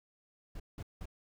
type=noise bursts; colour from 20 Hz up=brown; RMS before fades=-42 dBFS; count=3; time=0.55-1.057 s; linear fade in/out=5 ms; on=49 ms; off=180 ms; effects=none